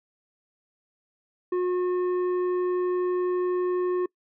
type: tone with tanh clipping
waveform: triangle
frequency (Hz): 361.2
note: F#4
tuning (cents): -42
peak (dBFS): -24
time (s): 1.52-4.06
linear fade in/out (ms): 5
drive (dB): 12
effects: noise-tail reverb RT60 0.1 s tail -25 dB re dry